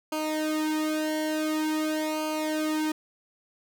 sawtooth tone with flanger, 309.7 Hz, D#4, 8 cents flat, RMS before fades -28 dBFS, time 0.12-2.92 s, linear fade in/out 5 ms, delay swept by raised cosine 0.54 to 2.44 ms, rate 0.47 Hz, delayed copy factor -0.85, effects none

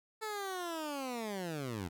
15% pulse linear sweep, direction down, 442.3 to 80.8 Hz, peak -31 dBFS, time 0.21-1.89 s, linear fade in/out 20 ms, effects none

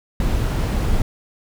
brown noise, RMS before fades -19 dBFS, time 0.2-1.02 s, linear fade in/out 2 ms, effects none

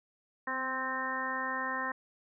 harmonic tone with a mistuned harmonic, 261.3 Hz, C4, 2 cents flat, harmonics 1 / 2 / 3 / 4 / 5 / 6 / 7, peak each -43 / -43 / -43 / -36 / -43 / -41 / -36 dBFS, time 0.47-1.92 s, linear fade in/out 5 ms, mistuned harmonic 1, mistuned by -20 cents, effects none

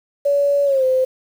sine tone with pitch glide, 568 to 517.9 Hz, C#5 to C5, +42 to -18 cents, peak -13 dBFS, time 0.25-1.05 s, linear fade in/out 10 ms, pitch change -160 cents, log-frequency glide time 0.65-0.84 s, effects 7-bit

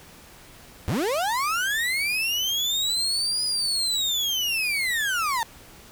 35% pulse linear two-way sweep, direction up then down, 72.2 to 4978 to 879 Hz, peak -21 dBFS, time 0.88-5.43 s, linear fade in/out 0 ms, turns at 3.44 s, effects pink hiss -48 dBFS RMS until 5.91 s

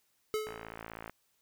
square tone with exponential decay, 430.4 Hz, A4, 38 cents flat, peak -29 dBFS, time 0.34-0.77 s, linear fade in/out 0 ms, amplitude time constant 92 ms
click train, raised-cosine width 0.5 ms, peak -27 dBFS, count 36, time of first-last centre 0.47-1.096 s, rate 55.9 Hz
effects white hiss -74 dBFS RMS until 1.41 s

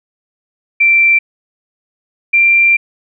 sine tone pair in turn, 2349 / 2368 Hz, D7 / D7, 0 / +14 cents, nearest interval unison, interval 14 cents, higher second, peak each -6 dBFS, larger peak neither, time 0.8-1.19 / 2.33-2.77 s, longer second, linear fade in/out 10 ms, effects none

